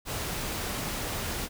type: noise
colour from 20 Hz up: pink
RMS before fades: -33 dBFS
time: 0.05-1.49 s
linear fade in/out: 50 ms
effects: none